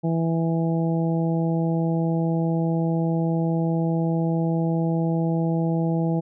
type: harmonic tone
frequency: 164.81 Hz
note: E3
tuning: in tune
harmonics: 1 / 2 / 3 / 4 / 5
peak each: -21 / -27 / -31 / -33 / -35 dBFS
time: 0.03-6.21 s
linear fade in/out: 20 ms
effects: none